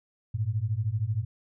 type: beating tone pair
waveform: sine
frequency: 101.2 / 114.2 Hz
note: G#2 / A#2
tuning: -44 / -35 cents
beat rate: 13 Hz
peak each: -29 / -28 dBFS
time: 0.34-1.25 s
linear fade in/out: 10 ms
effects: none